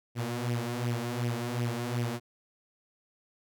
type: tone with flanger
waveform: sawtooth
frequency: 120 Hz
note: B2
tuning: 49 cents flat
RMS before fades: -32 dBFS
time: 0.15-2.2 s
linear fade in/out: 50 ms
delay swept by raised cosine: 0.35 to 5.55 ms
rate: 2.7 Hz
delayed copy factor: +0.65
effects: none